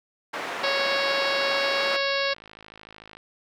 white band-pass noise, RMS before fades -32 dBFS, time 0.33-1.97 s, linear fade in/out 10 ms, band 330 to 1700 Hz, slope 12 dB/octave
harmonic tone, 553 Hz, C#5, 4 cents flat, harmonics 1 / 2 / 3 / 4 / 5 / 6 / 7 / 8 / 9 / 10, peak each -27 / -32 / -30 / -32 / -33 / -36 / -33 / -33 / -37 / -40 dBFS, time 0.63-2.34 s, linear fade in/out 10 ms
click train, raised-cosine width 0.3 ms, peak -28 dBFS, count 64, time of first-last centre 1.99-3.17 s, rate 53.4 Hz
effects none

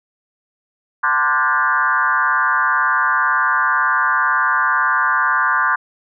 sine tone with frequency modulation, 1312 Hz, E6, 9 cents flat, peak -13 dBFS, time 1.03-5.76 s, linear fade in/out 10 ms, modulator 138 Hz, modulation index 2.6, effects none

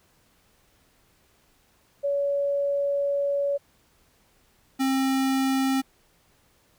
sine / square tone pair in turn, 565 / 266.6 Hz, C#5 / C4, +33 / +33 cents, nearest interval octave + minor second, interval 1300 cents, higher first, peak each -22 dBFS, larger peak neither, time 2.03-3.58 / 4.79-5.82 s, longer first, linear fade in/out 20 ms, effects pink hiss -63 dBFS RMS until 6.78 s

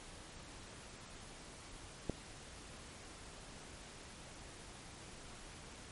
click, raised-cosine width 2 ms, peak -22 dBFS, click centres 2.097 s, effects pink hiss -53 dBFS RMS until 5.91 s + MP3 48 kbps

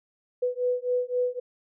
sine beating tone pair, 493.9 / 497.7 Hz, B4 / B4, 0 / +13 cents, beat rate 3.8 Hz, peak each -27 dBFS, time 0.42-1.4 s, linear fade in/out 10 ms, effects none

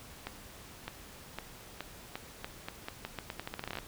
accelerating click train, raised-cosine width 0.3 ms, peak -21 dBFS, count 22, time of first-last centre 0.27-3.787 s, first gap 610 ms, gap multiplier 0.83, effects pink hiss -51 dBFS RMS until 3.87 s

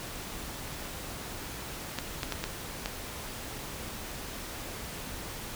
clicks, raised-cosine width 0.2 ms, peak -14 dBFS, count 5, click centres 1.987 / 2.232 / 2.323 / 2.44 / 2.859 s, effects pink hiss -40 dBFS RMS until 5.55 s

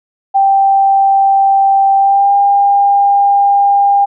sine tone with pitch glide, 784 to 802.3 Hz, G5 to G5, 0 to +40 cents, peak -6 dBFS, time 0.34-4.06 s, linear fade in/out 20 ms, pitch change +40 cents, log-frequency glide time 1.97-2.34 s, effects none

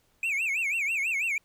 triangle tone with vibrato, 2435 Hz, D#7, 38 cents flat, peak -24 dBFS, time 0.23-1.38 s, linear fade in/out 2 ms, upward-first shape sine, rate 6.1 Hz, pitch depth 210 cents each way, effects pink hiss -68 dBFS RMS until 1.44 s

